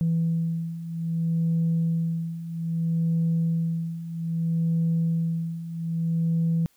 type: beating tone pair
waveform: sine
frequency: 164.81 / 165.43 Hz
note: E3 / E3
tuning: 0 / +6 cents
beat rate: 0.62 Hz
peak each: -27 / -23 dBFS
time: 0.01-6.66 s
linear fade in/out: 0 ms
effects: tanh soft clip ceiling -17 dBFS + white hiss -64 dBFS RMS until 6.76 s